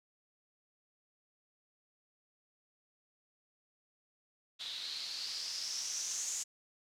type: noise with low-pass filter sweep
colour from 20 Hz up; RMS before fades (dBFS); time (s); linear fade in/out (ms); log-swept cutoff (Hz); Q
blue; -40; 4.59-6.44; 20; 3700 to 7000; 5.8
effects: none